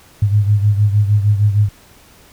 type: beating tone pair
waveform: sine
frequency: 102.5 / 109 Hz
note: G#2 / A2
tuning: -22 / -16 cents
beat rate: 6.5 Hz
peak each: -11 / -17 dBFS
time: 0.22-1.69 s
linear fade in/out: 5 ms
effects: pink hiss -46 dBFS RMS until 2.32 s